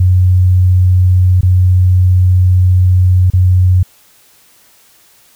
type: tone with dropouts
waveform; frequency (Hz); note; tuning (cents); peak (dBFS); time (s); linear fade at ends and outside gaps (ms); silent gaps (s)
sine; 91.5; F#2; -19; -5; 0-3.83; 5; 1.41-1.43 / 3.302-3.335
effects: white hiss -47 dBFS RMS until 5.35 s